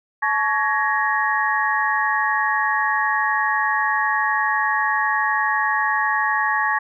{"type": "tone cluster", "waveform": "sine", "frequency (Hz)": [862, 1122, 1673, 1874], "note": ["A5", "C#6", "G#6", "A#6"], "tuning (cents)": [-36, 21, 12, 9], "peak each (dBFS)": -23, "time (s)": [0.22, 6.79], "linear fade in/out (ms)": 10, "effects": []}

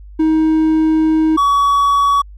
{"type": "tone pair in turn", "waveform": "triangle", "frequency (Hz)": [315.7, 1130.2], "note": ["D#4", "C#6"], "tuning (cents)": [25, 33], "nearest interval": "octave + minor seventh", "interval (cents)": 2208, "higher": "second", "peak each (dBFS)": -8, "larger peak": "neither", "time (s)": [[0.19, 1.37], [1.37, 2.22]], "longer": "first", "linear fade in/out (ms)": 10, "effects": ["added 50 Hz sine -33 dBFS peak until 2.37 s"]}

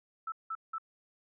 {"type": "tone bursts", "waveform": "sine", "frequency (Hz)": 1318.5, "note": "E6", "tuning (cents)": 0, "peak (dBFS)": -34, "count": 3, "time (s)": [0.27, 0.783], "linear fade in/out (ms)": 5, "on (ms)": 51, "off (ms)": 180, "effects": []}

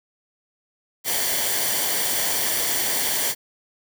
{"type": "noise with comb filter", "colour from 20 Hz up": "white", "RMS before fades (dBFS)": -23, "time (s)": [1.04, 3.35], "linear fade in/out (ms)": 50, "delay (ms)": 0.77, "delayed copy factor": -0.55, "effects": []}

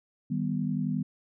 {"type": "chord", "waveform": "sine", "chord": "Eb augmented", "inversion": "none", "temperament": "equal", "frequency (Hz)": [155.56, 196, 246.9], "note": ["Eb3", "G3", "B3"], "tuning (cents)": [0, 0, 0], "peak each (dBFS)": -31, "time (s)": [0.3, 1.03], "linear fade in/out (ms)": 10, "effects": []}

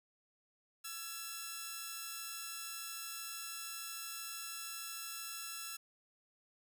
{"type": "tone pair together", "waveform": "5% pulse", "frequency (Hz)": [1339, 1687], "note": ["E6", "G#6"], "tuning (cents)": [27, 27], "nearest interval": "major third", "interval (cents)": 400, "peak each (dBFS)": [-32, -38], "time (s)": [0.84, 5.77], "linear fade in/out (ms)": 10, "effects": []}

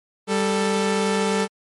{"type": "tone pair together", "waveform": "sawtooth", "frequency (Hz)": [196.44, 441], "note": ["G3", "A4"], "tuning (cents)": [4, 4], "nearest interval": "octave + major second", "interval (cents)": 1400, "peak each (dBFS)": -18, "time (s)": [0.27, 1.48], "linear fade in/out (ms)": 50, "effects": ["MP3 48 kbps"]}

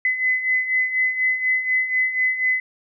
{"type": "beating tone pair", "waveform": "sine", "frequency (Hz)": [2021, 2025.1], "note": ["B6", "B6"], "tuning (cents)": [39, 43], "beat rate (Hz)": 4.1, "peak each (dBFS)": [-25, -19], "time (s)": [0.05, 2.6], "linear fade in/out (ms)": 2, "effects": []}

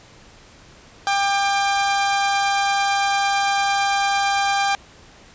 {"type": "tone pair together", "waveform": "sawtooth", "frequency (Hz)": [796.3, 1190], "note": ["G5", "D6"], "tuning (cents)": [27, 22], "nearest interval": "perfect fifth", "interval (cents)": 695, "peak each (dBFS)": [-14, -23], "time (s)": [1.07, 4.75], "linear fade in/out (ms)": 0, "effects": ["pink hiss -47 dBFS RMS until 5.34 s", "resampled to 16000 Hz"]}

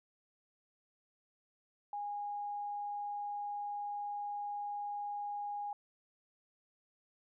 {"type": "tone", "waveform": "sine", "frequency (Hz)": 821, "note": "G#5", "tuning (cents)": -20, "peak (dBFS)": -37, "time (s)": [1.93, 5.73], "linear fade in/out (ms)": 2, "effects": []}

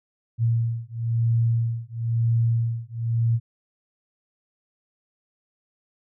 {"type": "beating tone pair", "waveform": "sine", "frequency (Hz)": [115.2, 116.2], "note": ["A#2", "A#2"], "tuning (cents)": [-20, -5], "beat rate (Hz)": 1, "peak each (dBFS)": -23, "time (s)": [0.38, 3.4], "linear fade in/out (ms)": 50, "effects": []}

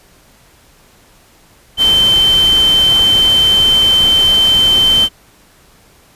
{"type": "tone in noise", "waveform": "sine", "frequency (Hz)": 3096, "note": "G7", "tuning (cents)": -22, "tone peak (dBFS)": -7, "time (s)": [1.77, 5.09], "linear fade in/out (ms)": 50, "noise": "pink", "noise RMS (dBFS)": -22, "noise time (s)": [1.77, 5.09], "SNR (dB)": 12, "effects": ["pink hiss -47 dBFS RMS until 6.15 s", "resampled to 32000 Hz"]}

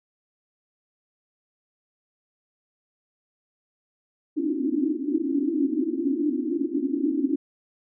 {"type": "band-pass noise", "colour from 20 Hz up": "pink", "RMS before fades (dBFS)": -25, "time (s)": [4.36, 7.36], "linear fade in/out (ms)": 10, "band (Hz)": [260, 340], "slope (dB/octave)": 96, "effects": []}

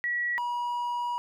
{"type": "tone pair in turn", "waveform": ["sine", "triangle"], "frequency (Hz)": [1929, 964.5], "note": ["B6", "B5"], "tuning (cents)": [-41, -41], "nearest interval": "octave", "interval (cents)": 1200, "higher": "first", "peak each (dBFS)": -26, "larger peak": "neither", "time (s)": [[0.04, 0.38], [0.38, 1.18]], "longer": "second", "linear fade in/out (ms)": 0, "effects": []}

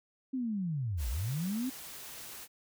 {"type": "linear two-way sweep", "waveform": "sine", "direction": "down then up", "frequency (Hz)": [268.9, 51.91, 268.9], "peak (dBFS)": -31, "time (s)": [0.33, 1.7], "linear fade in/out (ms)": 10, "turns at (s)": 1.09}
{"type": "noise", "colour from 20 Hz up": "white", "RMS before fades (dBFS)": -46, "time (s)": [0.97, 2.48], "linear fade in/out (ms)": 50}
{"effects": []}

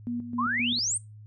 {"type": "tone with tremolo", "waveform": "sine", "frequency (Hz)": 239.4, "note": "A#3", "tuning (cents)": 46, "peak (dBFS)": -28, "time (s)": [0.07, 0.79], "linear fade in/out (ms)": 0, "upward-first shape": "square", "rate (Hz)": 3.8, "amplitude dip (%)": 60}
{"type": "exponential sweep", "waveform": "sine", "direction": "up", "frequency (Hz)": [982, 9220], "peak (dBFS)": -25, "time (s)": [0.38, 0.98], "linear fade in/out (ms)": 10}
{"effects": ["noise-tail reverb RT60 0.2 s tail -20 dB re dry", "added 106 Hz sine -44 dBFS peak until 1.26 s"]}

